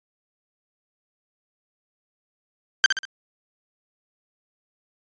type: tone with echo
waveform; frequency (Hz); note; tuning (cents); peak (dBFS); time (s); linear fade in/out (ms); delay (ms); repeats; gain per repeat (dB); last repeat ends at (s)
sawtooth; 1568; G6; 0; -7; 2.84-2.86; 0; 64; 3; -7; 3.052
effects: resampled to 16000 Hz